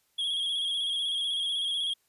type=tone with vibrato; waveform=triangle; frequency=3300 Hz; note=G#7; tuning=12 cents flat; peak=-26 dBFS; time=0.18-1.94 s; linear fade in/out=10 ms; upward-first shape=square; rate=16 Hz; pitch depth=34 cents each way; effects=white hiss -71 dBFS RMS until 2.08 s + resampled to 32000 Hz